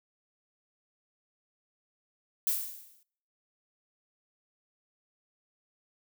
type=noise with exponential decay; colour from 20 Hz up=violet; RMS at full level=-26 dBFS; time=2.47-3.03 s; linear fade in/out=1 ms; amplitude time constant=120 ms; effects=noise-tail reverb RT60 0.7 s tail -26 dB re dry